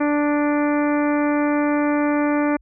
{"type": "harmonic tone", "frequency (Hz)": 293.7, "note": "D4", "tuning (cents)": 0, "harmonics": [1, 2, 3, 4, 5, 6, 7, 8], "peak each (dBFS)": [-18, -24, -28, -30, -32, -34, -35, -36], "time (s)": [0, 2.57], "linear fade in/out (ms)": 10, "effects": ["added 50 Hz sine -51 dBFS peak until 2.61 s"]}